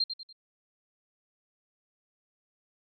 sine tone with echo, 4186 Hz, C8, in tune, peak -24 dBFS, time 0-0.04 s, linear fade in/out 5 ms, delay 96 ms, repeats 3, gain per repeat -8 dB, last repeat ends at 0.328 s, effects none

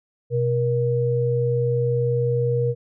sine tone pair together, 125.7 / 474.6 Hz, B2 / A#4, +31 / +31 cents, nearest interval octave + major seventh, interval 2300 cents, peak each -21 dBFS, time 0.3-2.75 s, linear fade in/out 50 ms, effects none

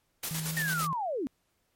white noise with tremolo, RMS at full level -34 dBFS, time 0.23-0.87 s, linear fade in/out 5 ms, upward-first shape square, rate 8.9 Hz, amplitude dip 50%
sine tone with vibrato, 159.9 Hz, D#3, 48 cents sharp, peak -33 dBFS, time 0.31-0.93 s, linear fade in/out 0 ms, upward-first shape sine, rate 5.7 Hz, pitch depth 11 cents each way
sine linear sweep, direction down, 1864.7 to 236.3 Hz, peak -29 dBFS, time 0.57-1.27 s, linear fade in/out 0 ms
effects pink hiss -74 dBFS RMS until 1.75 s + MP3 64 kbps

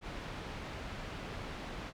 pink low-pass noise, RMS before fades -43 dBFS, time 0.01-1.93 s, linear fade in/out 50 ms, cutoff 3300 Hz, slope 12 dB/octave, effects none

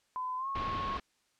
sine tone with pitch glide, 1014 to 1093.1 Hz, B5 to C#6, +45 to -25 cents, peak -33 dBFS, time 0.16-0.97 s, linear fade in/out 0 ms, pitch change +130 cents, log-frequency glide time 0.37-0.48 s
pink low-pass noise, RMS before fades -40 dBFS, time 0.55-1 s, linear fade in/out 5 ms, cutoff 3900 Hz, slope 24 dB/octave
effects white hiss -73 dBFS RMS until 1.39 s + low-pass 8000 Hz 12 dB/octave

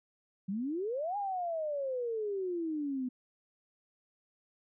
sine exponential two-way sweep, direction up then down, 183.3 to 830.6 to 247.5 Hz, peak -32 dBFS, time 0.48-3.09 s, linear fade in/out 10 ms, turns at 1.17 s, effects none

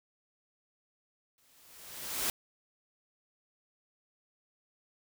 white noise with exponential growth, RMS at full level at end -30 dBFS, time 1.38-2.3 s, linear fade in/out 1 ms, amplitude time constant 200 ms, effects none

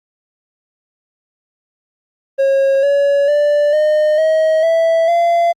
triangle tone with pitch steps, 544 / 565.1 / 587.1 / 609.9 / 633.6 / 658.2 / 683.8 Hz, C#5 / C#5 / D5 / D#5 / D#5 / E5 / F5, -33 / +33 / -1 / -35 / +31 / -3 / -37 cents, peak -8 dBFS, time 2.38-5.53 s, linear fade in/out 20 ms, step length 450 ms, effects Opus 32 kbps

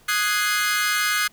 sawtooth chord, Ab dominant seventh, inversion second, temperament equal, 1244.5 / 1480 / 1661.2 / 2093 Hz, Eb6 / Gb6 / Ab6 / C7, 0 / 0 / 0 / 0 cents, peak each -22 dBFS, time 0.08-1.28 s, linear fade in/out 10 ms, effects pink hiss -55 dBFS RMS until 1.32 s

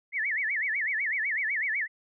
sine tone with vibrato, 1982 Hz, B6, 6 cents sharp, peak -26 dBFS, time 0.12-1.88 s, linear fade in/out 50 ms, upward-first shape sine, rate 8 Hz, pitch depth 250 cents each way, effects none

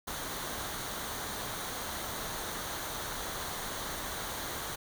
pink noise with comb filter, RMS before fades -38 dBFS, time 0.07-4.76 s, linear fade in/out 10 ms, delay 0.39 ms, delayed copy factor -0.5, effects none

